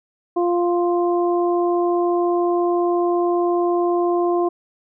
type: harmonic tone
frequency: 349.2 Hz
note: F4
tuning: in tune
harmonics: 1 / 2 / 3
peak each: -17 / -23 / -27 dBFS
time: 0.36-4.49 s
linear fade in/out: 10 ms
effects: none